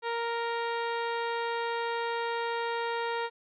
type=harmonic tone with a mistuned harmonic; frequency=466.2 Hz; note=A#4; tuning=in tune; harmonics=1 / 2 / 3 / 4 / 5 / 6 / 7 / 8 / 9; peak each=-33 / -33 / -39 / -40 / -45 / -47 / -49 / -48 / -52 dBFS; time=0.02-3.3 s; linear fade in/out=50 ms; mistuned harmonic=9; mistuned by=+27 cents; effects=none